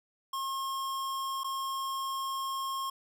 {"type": "tone with dropouts", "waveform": "square", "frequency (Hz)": 1076, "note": "C6", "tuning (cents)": 48, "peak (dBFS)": -33, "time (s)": [0.33, 2.9], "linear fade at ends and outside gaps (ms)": 5, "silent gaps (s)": [1.435, 1.443], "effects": []}